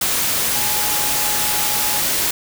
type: tone in noise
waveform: sine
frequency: 840 Hz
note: G#5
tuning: 19 cents sharp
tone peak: -28 dBFS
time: 0.55-2 s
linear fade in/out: 5 ms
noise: white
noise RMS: -19 dBFS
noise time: 0.01-2.31 s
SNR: -12 dB
effects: none